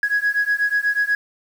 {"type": "beating tone pair", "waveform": "sine", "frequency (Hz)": [1661.2, 1669.4], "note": ["G#6", "G#6"], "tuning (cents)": [0, 9], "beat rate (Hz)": 8.2, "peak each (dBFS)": -19, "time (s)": [0.03, 1.15], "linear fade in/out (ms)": 2, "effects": ["tanh soft clip ceiling -12 dBFS", "7-bit"]}